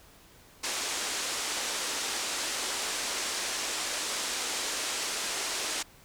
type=band-pass noise; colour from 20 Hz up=white; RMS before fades=-33 dBFS; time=0.63-5.83 s; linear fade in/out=10 ms; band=260 to 8300 Hz; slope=24 dB/octave; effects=pink hiss -56 dBFS RMS until 6.04 s